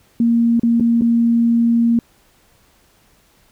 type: tone with dropouts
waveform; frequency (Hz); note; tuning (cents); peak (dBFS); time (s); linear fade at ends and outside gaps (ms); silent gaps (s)
sine; 233.1; A#3; 0; -11; 0.2-1.99; 2; 0.596-0.633 / 0.799-0.807 / 1.011-1.019
effects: pink hiss -55 dBFS RMS until 3.51 s